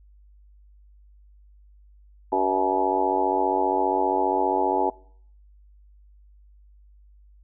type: harmonic tone with a mistuned harmonic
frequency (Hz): 95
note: F#2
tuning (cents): +46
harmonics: 3 / 4 / 5 / 6 / 7 / 8 / 9 / 10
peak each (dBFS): -30 / -26 / -30 / -35 / -29 / -32 / -23 / -32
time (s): 2.32-4.9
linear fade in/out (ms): 5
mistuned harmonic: 7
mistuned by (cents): -34
effects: noise-tail reverb RT60 0.6 s tail -23 dB re dry + added 50 Hz sine -50 dBFS peak until 7.43 s